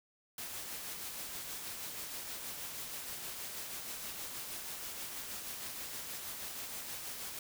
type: noise with tremolo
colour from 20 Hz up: white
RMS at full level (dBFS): -42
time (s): 0.38-7.39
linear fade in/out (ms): 2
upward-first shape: sine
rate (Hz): 6.3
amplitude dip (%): 30
effects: none